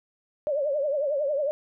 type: tone with vibrato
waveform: sine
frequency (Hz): 576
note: D5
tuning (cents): -34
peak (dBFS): -23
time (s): 0.47-1.51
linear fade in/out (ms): 0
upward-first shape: triangle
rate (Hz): 11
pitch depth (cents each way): 140
effects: none